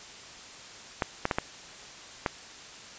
clicks, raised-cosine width 0.5 ms, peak -10 dBFS, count 5, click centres 1.022 / 1.254 / 1.312 / 1.385 / 2.262 s, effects white hiss -46 dBFS RMS until 2.98 s + resampled to 16000 Hz

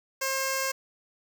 5% pulse tone with notch filter, 534 Hz, C5, 35 cents sharp, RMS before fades -29 dBFS, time 0.21-0.72 s, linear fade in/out 10 ms, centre 3600 Hz, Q 1.1, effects none

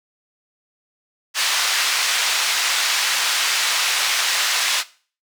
white band-pass noise, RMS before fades -20 dBFS, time 1.34-4.84 s, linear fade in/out 50 ms, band 1100 to 5100 Hz, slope 12 dB/octave, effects noise-tail reverb RT60 0.4 s tail -18 dB re dry

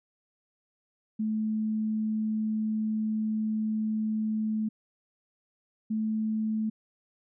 sine tone pair in turn, 217 / 218 Hz, A3 / A3, -24 / -16 cents, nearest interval unison, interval 8 cents, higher second, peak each -26 dBFS, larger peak neither, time 1.19-4.69 / 5.9-6.7 s, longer first, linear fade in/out 10 ms, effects none

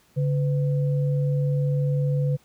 sine tone pair together, 142.58 / 503 Hz, C#3 / B4, +49 / +32 cents, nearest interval octave + minor seventh, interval 2183 cents, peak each -20 / -31 dBFS, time 0.16-2.37 s, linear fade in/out 20 ms, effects pink hiss -60 dBFS RMS until 2.44 s + high-pass 60 Hz 12 dB/octave

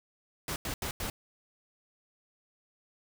pink noise bursts at uneven times, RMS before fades -35 dBFS, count 4, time 0.48-0.56 / 0.65-0.74 / 0.82-0.91 / 1-1.1 s, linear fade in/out 2 ms, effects none

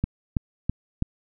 click train, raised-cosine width 5 ms, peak -10 dBFS, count 4, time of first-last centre 0.04-1.024 s, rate 3.05 Hz, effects none

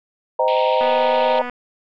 sine chord, C minor seventh, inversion none, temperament equal with one note detuned, 515.5 / 622.3 / 784 / 932.3 Hz, C5 / Eb5 / G5 / Bb5, -26 / 0 / 0 / 0 cents, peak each -19 / -20 / -25 / -19 dBFS, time 0.39-1.42 s, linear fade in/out 5 ms
pink band-pass noise, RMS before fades -32 dBFS, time 0.48-1.39 s, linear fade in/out 0 ms, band 2300 to 3700 Hz, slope 48 dB/octave
click train, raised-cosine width 0.5 ms, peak -15 dBFS, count 170, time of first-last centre 0.81-1.497 s, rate 246 Hz
effects none

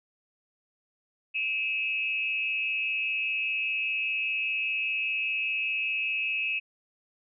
sine tone with amplitude modulation, 2585 Hz, E7, 34 cents flat, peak -23 dBFS, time 1.34-6.6 s, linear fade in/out 20 ms, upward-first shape sine, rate 225 Hz, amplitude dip 75%, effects none

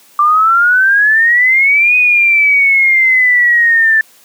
sine exponential two-way sweep, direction up then down, 1172 to 2500 to 1758 Hz, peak -6 dBFS, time 0.19-4.01 s, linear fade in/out 2 ms, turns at 1.96 s, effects white hiss -45 dBFS RMS until 4.24 s + high-pass 200 Hz 12 dB/octave

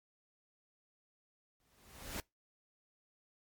pink noise with exponential growth, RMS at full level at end -39 dBFS, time 1.6-2.2 s, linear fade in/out 0 ms, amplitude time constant 130 ms, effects noise-tail reverb RT60 0.2 s tail -24 dB re dry + MP3 96 kbps

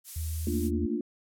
violet noise, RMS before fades -37 dBFS, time 0.04-0.71 s, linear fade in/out 50 ms
sine tone, 80 Hz, D#2, 49 cents sharp, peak -30 dBFS, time 0.16-0.86 s, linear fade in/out 5 ms
sine chord, Bb major seventh, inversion third, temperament equal with one note detuned, 222.4 / 233.1 / 293.7 / 349.2 Hz, A3 / Bb3 / D4 / F4, +19 / 0 / 0 / 0 cents, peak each -33 dBFS, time 0.47-1.01 s, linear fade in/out 2 ms
effects low-pass 12000 Hz 12 dB/octave

